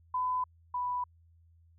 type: tone pair in turn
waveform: sine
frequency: 1006 / 988.7 Hz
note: B5 / B5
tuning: +32 / +2 cents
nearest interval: unison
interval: 30 cents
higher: first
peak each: -28 / -30 dBFS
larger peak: first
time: 0.14-0.44 / 0.74-1.04 s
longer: neither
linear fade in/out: 5 ms
effects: added 83 Hz sine -59 dBFS peak until 1.78 s